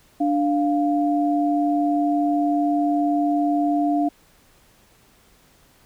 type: tone pair together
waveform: sine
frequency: 293.7 / 698.5 Hz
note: D4 / F5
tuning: 0 / 0 cents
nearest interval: octave + minor third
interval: 1500 cents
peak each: -19 / -22 dBFS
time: 0.2-4.09 s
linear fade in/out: 10 ms
effects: pink hiss -56 dBFS RMS until 5.85 s